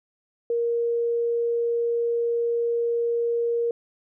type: tone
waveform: sine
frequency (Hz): 469.2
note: A#4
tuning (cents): +11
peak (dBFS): -21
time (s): 0.5-3.71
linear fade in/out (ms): 2
effects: none